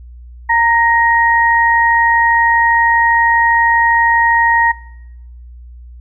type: tone pair together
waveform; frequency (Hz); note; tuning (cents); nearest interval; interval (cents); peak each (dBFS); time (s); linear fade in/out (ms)
sine; 925 / 1877.5; A#5 / A#6; -14 / +12; octave; 1226; -12; 0.49-4.72; 10
effects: noise-tail reverb RT60 0.9 s tail -23 dB re dry + added 60 Hz sine -32 dBFS peak until 6 s